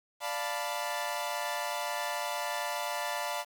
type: chord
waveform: sawtooth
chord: B half-diminished seventh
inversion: first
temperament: equal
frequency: 587.3 / 698.5 / 880 / 987.8 Hz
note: D5 / F5 / A5 / B5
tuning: 0 / 0 / 0 / 0 cents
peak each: -34 dBFS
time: 0.2-3.45 s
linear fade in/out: 50 ms
effects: 9-bit